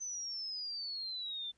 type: exponential sweep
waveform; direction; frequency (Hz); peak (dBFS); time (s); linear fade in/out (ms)
sine; down; 6150 to 3520; -38; 0-1.52; 20
effects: pink hiss -75 dBFS RMS until 1.57 s + resampled to 22050 Hz